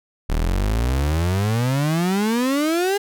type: exponential sweep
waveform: 35% pulse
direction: up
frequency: 36.71 to 412.7 Hz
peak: -16 dBFS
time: 0.29-2.98 s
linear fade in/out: 10 ms
effects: none